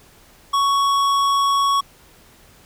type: tone with tanh clipping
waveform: sine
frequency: 1114 Hz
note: C#6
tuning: 8 cents sharp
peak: -17 dBFS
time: 0.53-1.81 s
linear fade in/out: 10 ms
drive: 15 dB
effects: pink hiss -50 dBFS RMS until 2.65 s